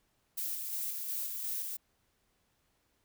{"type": "noise with tremolo", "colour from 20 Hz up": "violet", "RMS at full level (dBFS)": -36, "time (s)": [0.37, 1.77], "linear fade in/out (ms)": 10, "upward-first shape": "square", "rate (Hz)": 2.8, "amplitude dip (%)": 30, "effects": ["pink hiss -75 dBFS RMS until 3.04 s"]}